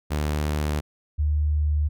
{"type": "tone pair in turn", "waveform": ["sawtooth", "sine"], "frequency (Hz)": [74.9, 74.9], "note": ["D2", "D2"], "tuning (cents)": [35, 35], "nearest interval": "unison", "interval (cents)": 0, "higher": "neither", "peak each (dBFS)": -19, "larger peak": "neither", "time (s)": [[0.1, 0.81], [1.18, 1.89]], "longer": "neither", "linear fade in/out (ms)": 20, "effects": []}